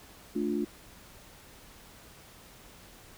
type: chord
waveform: sine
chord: D minor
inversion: second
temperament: just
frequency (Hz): 220.2 / 293.7 / 352.4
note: A3 / D4 / F4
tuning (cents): +2 / 0 / +16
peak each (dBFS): -32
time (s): 0.35-0.65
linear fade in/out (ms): 10
effects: pink hiss -53 dBFS RMS until 3.17 s